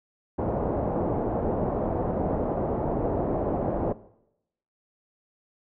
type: low-pass noise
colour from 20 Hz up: white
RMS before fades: -27 dBFS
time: 0.38-3.93 s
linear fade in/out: 10 ms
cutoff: 700 Hz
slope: 24 dB/octave
effects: noise-tail reverb RT60 0.8 s tail -18 dB re dry